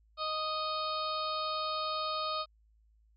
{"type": "harmonic tone", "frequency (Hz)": 622.3, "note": "D#5", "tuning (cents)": 0, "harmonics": [1, 2, 4, 5, 6, 7, 8], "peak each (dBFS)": [-39, -34, -47, -48, -42, -41, -48], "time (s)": [0.17, 2.46], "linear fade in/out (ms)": 50, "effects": ["added 54 Hz sine -63 dBFS peak until 3.16 s"]}